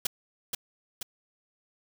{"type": "noise with echo", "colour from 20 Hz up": "white", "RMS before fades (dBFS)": -27, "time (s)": [0.05, 0.07], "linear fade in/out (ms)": 5, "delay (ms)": 480, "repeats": 2, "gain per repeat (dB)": -4, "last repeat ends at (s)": 1.03, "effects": []}